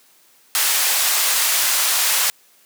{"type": "band-pass noise", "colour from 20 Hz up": "white", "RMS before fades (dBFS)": -18, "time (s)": [0.55, 2.3], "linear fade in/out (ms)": 0, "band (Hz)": [810, 15000], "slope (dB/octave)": 12, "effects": ["white hiss -54 dBFS RMS until 2.65 s", "high-pass 200 Hz 12 dB/octave"]}